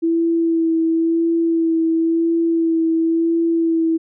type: tone with vibrato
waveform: sine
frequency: 329.6 Hz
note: E4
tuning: in tune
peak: -14 dBFS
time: 0.02-3.98 s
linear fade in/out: 20 ms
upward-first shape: sine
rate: 0.96 Hz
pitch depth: 20 cents each way
effects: none